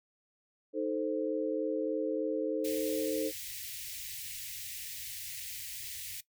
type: chord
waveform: sine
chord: A diminished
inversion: second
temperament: equal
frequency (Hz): 311.1 / 440 / 523.3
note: Eb4 / A4 / C5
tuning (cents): 0 / 0 / 0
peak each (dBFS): -34 / -33 / -35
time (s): 0.73-3.32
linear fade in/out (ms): 50
type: band-stop noise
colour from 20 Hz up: white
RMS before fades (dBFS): -42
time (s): 2.64-6.21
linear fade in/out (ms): 10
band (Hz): 130 to 1900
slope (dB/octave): 48
effects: noise-tail reverb RT60 0.1 s tail -18 dB re dry